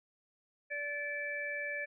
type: harmonic tone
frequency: 580 Hz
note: D5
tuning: 22 cents flat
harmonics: 1 / 3 / 4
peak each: -42 / -38 / -40 dBFS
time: 0.7-1.86 s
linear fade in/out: 20 ms
effects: none